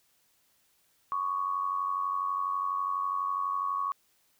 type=tone with amplitude modulation; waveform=sine; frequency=1116 Hz; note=C#6; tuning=11 cents sharp; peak=-25 dBFS; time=1.12-3.92 s; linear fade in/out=0 ms; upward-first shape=sine; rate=92.1 Hz; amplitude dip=65%; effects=white hiss -69 dBFS RMS until 4.39 s